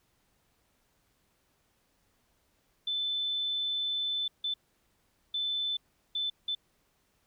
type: tone bursts at uneven times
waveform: sine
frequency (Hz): 3520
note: A7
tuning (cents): 0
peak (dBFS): -29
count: 5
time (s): 2.87-4.28 / 4.44-4.54 / 5.34-5.77 / 6.15-6.3 / 6.48-6.55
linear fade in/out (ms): 5
effects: pink hiss -72 dBFS RMS until 7.26 s